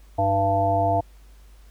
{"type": "harmonic tone with a mistuned harmonic", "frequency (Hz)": 98, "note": "G2", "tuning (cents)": 0, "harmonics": [1, 3, 5, 7, 9], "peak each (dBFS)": [-25, -30, -31, -20, -27], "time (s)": [0.18, 1.01], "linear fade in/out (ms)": 10, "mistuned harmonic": 3, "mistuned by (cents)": 48, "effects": ["added 50 Hz sine -46 dBFS peak until 1.7 s", "pink hiss -59 dBFS RMS until 1.7 s"]}